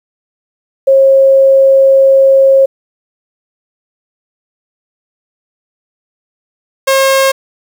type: tone pair in turn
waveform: sine / sawtooth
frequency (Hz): 540 / 537.9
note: C#5 / C5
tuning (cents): -45 / +48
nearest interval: unison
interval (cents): 7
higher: first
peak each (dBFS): -3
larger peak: neither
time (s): 0.87-2.66 / 6.87-7.32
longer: first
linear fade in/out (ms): 10
effects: 7-bit